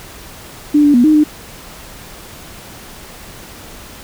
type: tone with pitch steps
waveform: sine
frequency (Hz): 295.6 / 290.5 / 242 / 308 / 302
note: D4 / D4 / B3 / D#4 / D4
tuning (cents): +11 / -19 / -35 / -17 / +48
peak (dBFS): -6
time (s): 0.74-1.24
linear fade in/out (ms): 10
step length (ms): 100
effects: pink hiss -35 dBFS RMS until 4.03 s